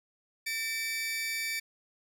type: tone pair together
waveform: sawtooth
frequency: 1800 / 2306 Hz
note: A6 / D7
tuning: +39 / -32 cents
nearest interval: major third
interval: 429 cents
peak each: -35 / -29 dBFS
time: 0.46-1.6 s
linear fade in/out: 10 ms
effects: none